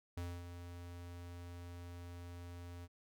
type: tone with ADSR envelope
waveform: square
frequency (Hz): 87.31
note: F2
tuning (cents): 0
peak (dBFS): -40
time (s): 0.17-2.88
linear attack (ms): 5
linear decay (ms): 250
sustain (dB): -8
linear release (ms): 42
effects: none